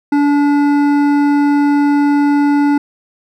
triangle tone with hard clipping, 288.2 Hz, D4, 33 cents flat, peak -11 dBFS, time 0.12-2.78 s, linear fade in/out 5 ms, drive 15 dB, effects none

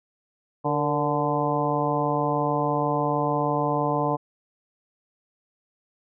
harmonic tone with a mistuned harmonic, 146.3 Hz, D3, 6 cents flat, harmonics 1 / 2 / 3 / 4 / 5 / 6 / 7, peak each -29 / -29 / -29 / -29 / -29 / -29 / -29 dBFS, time 0.64-4.17 s, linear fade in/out 20 ms, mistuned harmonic 3, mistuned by +66 cents, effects none

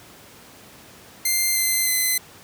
5% pulse tone with pitch steps, 2093 / 2065 / 2038 Hz, C7 / C7 / C7, 0 / -23 / -46 cents, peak -9 dBFS, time 1.25-2.18 s, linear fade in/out 5 ms, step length 310 ms, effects pink hiss -46 dBFS RMS until 2.43 s + high-pass 100 Hz 12 dB/octave

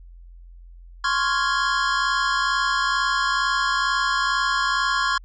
square chord, Db major seventh, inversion third, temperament equal, 1046.5 / 1108.7 / 1396.9 / 1661.2 Hz, C6 / Db6 / F6 / Ab6, 0 / 0 / 0 / 0 cents, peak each -26 dBFS, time 1.04-5.18 s, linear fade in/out 5 ms, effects added 43 Hz sine -41 dBFS peak until 5.24 s + resampled to 16000 Hz

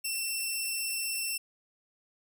10% pulse tone, 2692 Hz, E7, 36 cents sharp, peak -22 dBFS, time 0.04-1.38 s, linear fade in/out 10 ms, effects none

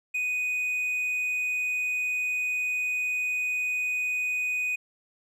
triangle tone, 2489 Hz, D#7, in tune, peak -24 dBFS, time 0.14-4.76 s, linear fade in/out 10 ms, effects none

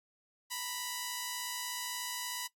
5% pulse tone pair together, 932.3 / 988.9 Hz, A#5 / B5, 0 / +2 cents, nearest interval minor second, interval 102 cents, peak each -33 / -25 dBFS, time 0.5-2.48 s, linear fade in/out 20 ms, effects noise-tail reverb RT60 0.1 s tail -18 dB re dry + Opus 48 kbps

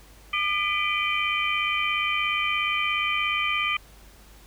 sine tone cluster, 1208 / 2003 / 2337 / 2434 / 3078 Hz, D6 / B6 / D7 / D#7 / G7, +48 / +24 / -9 / -39 / -32 cents, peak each -28 / -32 / -28 / -29 / -30 dBFS, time 0.33-3.77 s, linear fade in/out 5 ms, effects added 50 Hz sine -50 dBFS peak until 4.46 s + pink hiss -53 dBFS RMS until 4.46 s

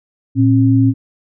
sine tone pair together, 114 / 269.6 Hz, A#2 / C#4, -38 / -48 cents, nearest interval octave + minor third, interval 1490 cents, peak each -11 / -11 dBFS, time 0.35-0.94 s, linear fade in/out 50 ms, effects none

